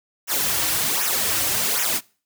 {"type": "noise with flanger", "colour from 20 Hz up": "white", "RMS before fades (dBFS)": -22, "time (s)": [0.27, 2.01], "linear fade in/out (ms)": 50, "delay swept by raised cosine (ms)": [0.22, 4.82], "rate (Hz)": 1.3, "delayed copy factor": -0.8, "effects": ["noise-tail reverb RT60 0.4 s tail -24 dB re dry"]}